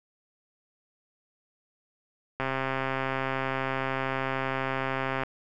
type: click train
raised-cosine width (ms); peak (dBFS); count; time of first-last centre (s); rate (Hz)
0.5; -14; 378; 2.4-5.235; 133
effects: none